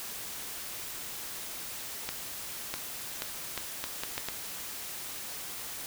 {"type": "accelerating click train", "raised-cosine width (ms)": 0.2, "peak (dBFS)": -15, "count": 8, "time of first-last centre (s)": [2.09, 4.286], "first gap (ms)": 650, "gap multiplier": 0.74, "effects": ["white hiss -40 dBFS RMS until 5.86 s"]}